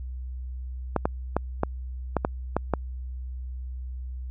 clicks, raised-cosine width 1 ms, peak -8 dBFS, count 8, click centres 0.963 / 1.055 / 1.366 / 1.634 / 2.167 / 2.249 / 2.566 / 2.737 s, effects added 63 Hz sine -32 dBFS peak until 4.3 s

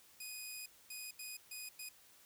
10% pulse tone bursts at uneven times, 2489 Hz, D#7, in tune, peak -36 dBFS, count 5, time 0.2-0.66 / 0.9-1.11 / 1.19-1.37 / 1.51-1.69 / 1.79-1.89 s, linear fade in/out 5 ms, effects white hiss -64 dBFS RMS until 2.25 s

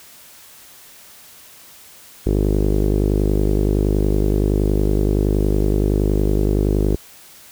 sawtooth tone with low-pass filter, 50.7 Hz, G#1, 41 cents flat, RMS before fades -17 dBFS, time 2.26-6.96 s, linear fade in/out 5 ms, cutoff 390 Hz, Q 3.4, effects white hiss -44 dBFS RMS until 7.51 s

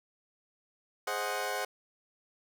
20% pulse chord, Ab dominant seventh, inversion none, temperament equal, 415.3 / 523.3 / 622.3 / 740 Hz, Ab4 / C5 / Eb5 / Gb5, 0 / 0 / 0 / 0 cents, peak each -34 / -32 / -35 / -31 dBFS, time 1.07-1.65 s, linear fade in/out 5 ms, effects none

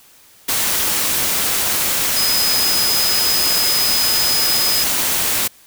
sine tone in noise, 5040 Hz, D#8, 21 cents sharp, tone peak -17 dBFS, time 2.16-4.84 s, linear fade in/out 10 ms, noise white, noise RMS -18 dBFS, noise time 0.48-5.48 s, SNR -2 dB, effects white hiss -48 dBFS RMS until 5.66 s

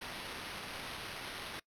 blue noise with sample-and-hold, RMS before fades -44 dBFS, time 0.01-1.6 s, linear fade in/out 10 ms, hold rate 7350 Hz, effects noise-tail reverb RT60 0.1 s tail -21 dB re dry + low-pass 12000 Hz 12 dB/octave

